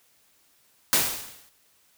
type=noise with exponential decay; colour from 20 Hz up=white; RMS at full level=-18 dBFS; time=0.93-1.49 s; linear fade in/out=0 ms; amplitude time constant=120 ms; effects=white hiss -63 dBFS RMS until 1.97 s

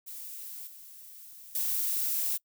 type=noise with level steps; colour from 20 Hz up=violet; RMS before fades=-42 / -49 / -30 dBFS; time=0.06-2.38 s; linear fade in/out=20 ms; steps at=0.67 / 1.55 s; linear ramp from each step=2 ms; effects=noise-tail reverb RT60 0.1 s tail -24 dB re dry

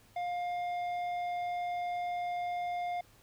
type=tone with tanh clipping; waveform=sine; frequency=707 Hz; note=F5; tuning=21 cents sharp; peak=-34 dBFS; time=0.16-3.01 s; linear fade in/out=5 ms; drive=9 dB; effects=added 106 Hz sine -67 dBFS peak until 3.22 s + pink hiss -63 dBFS RMS until 3.22 s

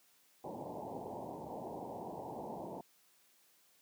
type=low-pass noise; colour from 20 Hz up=white; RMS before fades=-44 dBFS; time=0.44-2.81 s; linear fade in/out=2 ms; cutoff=950 Hz; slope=96 dB/octave; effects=white hiss -69 dBFS RMS until 3.81 s + high-pass 150 Hz 12 dB/octave

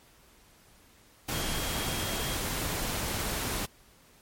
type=tone in noise; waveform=sine; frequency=3257 Hz; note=G#7; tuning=34 cents flat; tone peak=-40 dBFS; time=1.33-2.36 s; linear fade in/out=10 ms; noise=pink; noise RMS=-32 dBFS; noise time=1.28-3.66 s; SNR=-11 dB; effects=pink hiss -59 dBFS RMS until 4.21 s + MP3 64 kbps

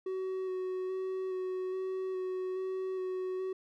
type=tone with vibrato; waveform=triangle; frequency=373.9 Hz; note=F#4; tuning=18 cents sharp; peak=-31 dBFS; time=0.06-3.53 s; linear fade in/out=5 ms; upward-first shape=square; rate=1.2 Hz; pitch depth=12 cents each way; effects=none

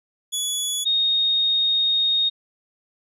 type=tone pair in turn; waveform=20% pulse / sine; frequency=3400 / 3716 Hz; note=G#7 / A#7; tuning=+40 / -6 cents; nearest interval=major second; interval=154 cents; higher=second; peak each=-17 dBFS; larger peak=neither; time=0.32-0.85 / 0.85-2.3 s; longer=second; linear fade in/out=20 ms; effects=none

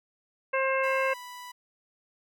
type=harmonic tone; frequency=532 Hz; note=C5; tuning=29 cents sharp; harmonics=1 / 2 / 3 / 4 / 5; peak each=-27 / -30 / -32 / -33 / -34 dBFS; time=0.53-1.14 s; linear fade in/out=10 ms
type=tone; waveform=sawtooth; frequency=987.8 Hz; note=B5; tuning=in tune; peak=-37 dBFS; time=0.83-1.52 s; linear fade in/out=10 ms
effects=none

